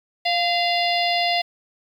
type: harmonic tone with a mistuned harmonic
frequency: 698.5 Hz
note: F5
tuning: in tune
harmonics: 1 / 3 / 4 / 5 / 6 / 7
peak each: -21 / -26 / -27 / -28 / -29 / -29 dBFS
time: 0.25-1.42 s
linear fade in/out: 10 ms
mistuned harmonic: 3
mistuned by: -33 cents
effects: 8-bit